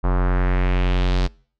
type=tone with low-pass filter sweep; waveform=square; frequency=45.39 Hz; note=F#1; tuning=32 cents flat; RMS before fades=-18 dBFS; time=0.03-1.28 s; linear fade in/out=20 ms; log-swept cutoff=1100 to 4700 Hz; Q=2; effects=noise-tail reverb RT60 0.5 s tail -26 dB re dry